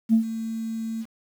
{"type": "tone with ADSR envelope", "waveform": "sine", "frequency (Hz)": 224.4, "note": "A3", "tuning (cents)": 34, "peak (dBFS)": -12, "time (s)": [0.09, 1.06], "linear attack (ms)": 43, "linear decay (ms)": 100, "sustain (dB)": -15, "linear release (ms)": 51, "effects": ["tanh soft clip ceiling -9 dBFS", "8-bit"]}